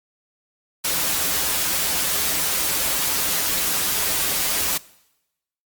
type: noise with comb filter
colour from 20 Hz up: white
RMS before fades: -22 dBFS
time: 0.84-4.78 s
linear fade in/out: 10 ms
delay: 8.5 ms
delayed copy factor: -0.6
effects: noise-tail reverb RT60 0.9 s tail -21 dB re dry + Opus 48 kbps